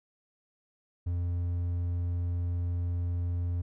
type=tone; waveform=triangle; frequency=87.31 Hz; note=F2; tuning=in tune; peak=-26 dBFS; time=1.06-3.62 s; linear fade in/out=10 ms; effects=none